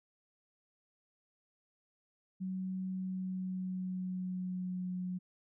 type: tone with pitch glide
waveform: sine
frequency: 187.2 to 182.08 Hz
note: F#3 to F#3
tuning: +20 to -28 cents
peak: -35 dBFS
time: 2.4-5.19 s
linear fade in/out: 20 ms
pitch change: -48 cents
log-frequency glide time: 2.9-4.94 s
effects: none